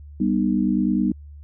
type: chord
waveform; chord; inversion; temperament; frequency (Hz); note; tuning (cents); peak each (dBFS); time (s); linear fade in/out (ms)
sine; G augmented; none; just; 196 / 245 / 306.2; G3 / B3 / D#4; 0 / -14 / -28; -21 / -22 / -23; 0.2-1.12; 5
effects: added 73 Hz sine -38 dBFS peak until 1.43 s